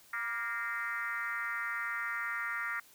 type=tone with frequency modulation; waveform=sine; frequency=1624 Hz; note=G#6; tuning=39 cents flat; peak=-33 dBFS; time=0.13-2.8 s; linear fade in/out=5 ms; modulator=223 Hz; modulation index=2; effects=white hiss -60 dBFS RMS until 2.94 s